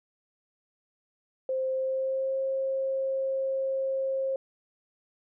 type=tone with pitch glide; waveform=sine; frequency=523.3 to 534.6 Hz; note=C5 to C5; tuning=0 to +37 cents; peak=-26 dBFS; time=1.49-4.36 s; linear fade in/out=2 ms; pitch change=+37 cents; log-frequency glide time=1.69-2.39 s; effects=none